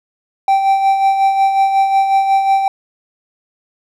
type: tone with tremolo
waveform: triangle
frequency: 780 Hz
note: G5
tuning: 9 cents flat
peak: -6 dBFS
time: 0.48-2.68 s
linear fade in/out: 2 ms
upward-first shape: sine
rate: 5.5 Hz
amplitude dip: 50%
effects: none